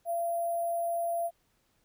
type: tone with sample-and-hold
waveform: sine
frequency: 681 Hz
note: F5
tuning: 44 cents flat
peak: -28 dBFS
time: 0.05-1.31 s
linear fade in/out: 50 ms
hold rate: 11025 Hz
effects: pink hiss -72 dBFS RMS until 1.84 s